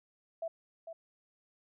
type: tone with echo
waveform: sine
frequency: 660 Hz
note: E5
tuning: 2 cents sharp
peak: -34 dBFS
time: 0.42-0.48 s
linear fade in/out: 5 ms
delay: 450 ms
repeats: 1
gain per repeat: -8 dB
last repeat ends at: 0.93 s
effects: none